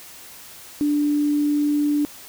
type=tone; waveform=sine; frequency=293.7 Hz; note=D4; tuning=in tune; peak=-17 dBFS; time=0.81-2.05 s; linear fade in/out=0 ms; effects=white hiss -42 dBFS RMS until 2.28 s